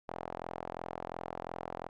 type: tone with band-pass filter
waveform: sawtooth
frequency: 42.85 Hz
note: F1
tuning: 32 cents flat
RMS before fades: -42 dBFS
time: 0.08-1.89 s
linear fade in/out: 10 ms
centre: 750 Hz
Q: 1.9
effects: none